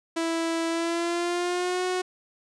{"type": "tone with pitch glide", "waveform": "sawtooth", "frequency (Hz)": [330, 366.2], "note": ["E4", "F#4"], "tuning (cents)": [2, -18], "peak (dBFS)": -21, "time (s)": [0.16, 2.02], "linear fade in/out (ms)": 10, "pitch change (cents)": 180, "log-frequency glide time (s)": [0.68, 1.85], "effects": ["resampled to 22050 Hz"]}